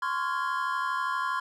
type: chord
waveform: triangle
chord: Db major seventh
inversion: third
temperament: equal with one note detuned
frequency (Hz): 1036.3 / 1108.7 / 1396.9 / 1661.2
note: C6 / Db6 / F6 / Ab6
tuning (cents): -17 / 0 / 0 / 0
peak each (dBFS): -28 / -32 / -32 / -34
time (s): 0.02-1.4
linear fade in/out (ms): 5
effects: none